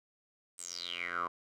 10% pulse tone with band-pass filter sweep, 87.31 Hz, F2, in tune, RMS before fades -39 dBFS, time 0.58-1.28 s, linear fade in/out 10 ms, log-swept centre 8700 to 1000 Hz, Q 8.3, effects none

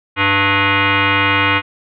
sine tone with frequency modulation, 493.9 Hz, B4, in tune, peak -11 dBFS, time 0.16-1.62 s, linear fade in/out 50 ms, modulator 395 Hz, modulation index 6.1, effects none

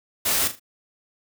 white noise with echo, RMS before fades -22 dBFS, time 0.25-0.48 s, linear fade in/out 10 ms, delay 39 ms, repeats 3, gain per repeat -10 dB, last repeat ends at 0.597 s, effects none

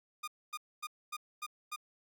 sawtooth tone bursts, 1219 Hz, D#6, 36 cents flat, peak -34 dBFS, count 6, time 0.23-1.762 s, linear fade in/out 10 ms, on 47 ms, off 250 ms, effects none

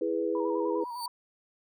sine chord, E major, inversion none, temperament equal, 329.6 / 415.3 / 493.9 Hz, E4 / G#4 / B4, 0 / 0 / 0 cents, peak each -31 dBFS, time 0.01-0.84 s, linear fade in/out 5 ms
sine tone with vibrato, 960 Hz, B5, 49 cents flat, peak -35 dBFS, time 0.35-1.08 s, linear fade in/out 2 ms, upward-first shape square, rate 9.9 Hz, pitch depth 46 cents each way
sawtooth tone with exponential growth, 4560 Hz, C#8, 48 cents sharp, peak -30 dBFS, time 0.81-1.06 s, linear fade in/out 2 ms, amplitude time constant 54 ms
effects none

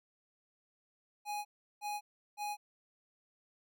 square tone bursts, 830.6 Hz, G#5, in tune, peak -37 dBFS, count 3, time 1.25-2.57 s, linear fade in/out 50 ms, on 200 ms, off 360 ms, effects none

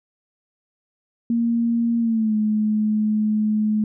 sine tone with pitch glide, 233.1 to 213.8 Hz, A#3 to A3, 0 to -49 cents, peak -17 dBFS, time 1.3-3.84 s, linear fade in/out 2 ms, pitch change -149 cents, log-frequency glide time 1.99-2.35 s, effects none

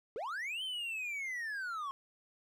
triangle linear two-way sweep, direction up then down, 390.8 to 3136 to 1066 Hz, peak -35 dBFS, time 0.16-1.91 s, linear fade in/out 0 ms, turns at 0.63 s, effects none

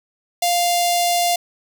sawtooth tone with notch filter, 698.5 Hz, F5, in tune, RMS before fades -18 dBFS, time 0.42-1.36 s, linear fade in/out 5 ms, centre 1400 Hz, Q 0.51, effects none

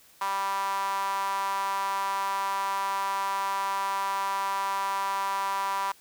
sawtooth tone with high-pass filter, 196 Hz, G3, in tune, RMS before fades -29 dBFS, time 0.21-5.92 s, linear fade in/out 5 ms, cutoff 1000 Hz, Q 6, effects white hiss -57 dBFS RMS until 6 s

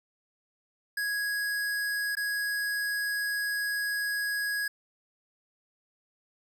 square tone with dropouts, 1661.2 Hz, G#6, in tune, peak -29 dBFS, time 0.97-4.68 s, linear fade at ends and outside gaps 5 ms, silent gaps 2.153-2.169 s, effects none

